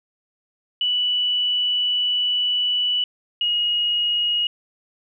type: tone pair in turn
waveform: sine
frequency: 2960 / 2884 Hz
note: F#7 / F#7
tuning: 0 / -45 cents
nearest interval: unison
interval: 45 cents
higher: first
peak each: -18 dBFS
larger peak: neither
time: 0.81-3.04 / 3.41-4.47 s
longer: first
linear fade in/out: 2 ms
effects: none